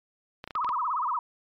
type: clicks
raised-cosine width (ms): 0.3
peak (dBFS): -22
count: 6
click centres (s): 0.441 / 0.476 / 0.508 / 0.554 / 0.646 / 0.691
type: tone with vibrato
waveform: sine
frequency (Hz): 1108.7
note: C#6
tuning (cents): 0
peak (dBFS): -25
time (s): 0.55-1.19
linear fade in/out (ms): 2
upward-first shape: sine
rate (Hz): 17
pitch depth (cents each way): 270
effects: MP3 96 kbps